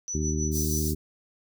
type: tone with tremolo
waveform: sine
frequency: 5950 Hz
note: F#8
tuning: 9 cents sharp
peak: -29 dBFS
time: 0.08-0.88 s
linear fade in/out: 0 ms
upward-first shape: sine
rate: 6.3 Hz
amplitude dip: 75%
type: harmonic tone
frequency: 76.9 Hz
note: D#2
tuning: 20 cents flat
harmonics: 1 / 2 / 3 / 4 / 5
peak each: -28 / -31 / -33 / -34 / -35 dBFS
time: 0.14-0.95 s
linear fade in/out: 10 ms
type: high-pass noise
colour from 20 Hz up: white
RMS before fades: -34 dBFS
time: 0.51-0.95 s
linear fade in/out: 50 ms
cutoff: 4300 Hz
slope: 48 dB/octave
effects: none